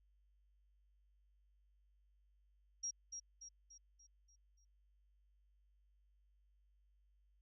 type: tone with echo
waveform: sine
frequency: 5640 Hz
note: F8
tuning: 16 cents sharp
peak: -39 dBFS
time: 2.83-2.91 s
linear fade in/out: 10 ms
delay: 290 ms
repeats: 6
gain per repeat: -6 dB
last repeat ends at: 4.65 s
effects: added 50 Hz sine -70 dBFS peak until 7.41 s